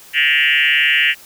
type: tone with frequency modulation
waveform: sine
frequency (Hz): 2340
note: D7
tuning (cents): -7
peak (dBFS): -11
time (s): 0.13-1.15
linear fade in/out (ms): 50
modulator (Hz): 146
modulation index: 4.4
effects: white hiss -42 dBFS RMS until 1.25 s